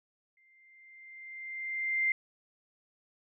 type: tone with exponential growth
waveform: sine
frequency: 2093 Hz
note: C7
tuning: in tune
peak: -24 dBFS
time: 0.37-2.12 s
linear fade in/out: 2 ms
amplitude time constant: 380 ms
effects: none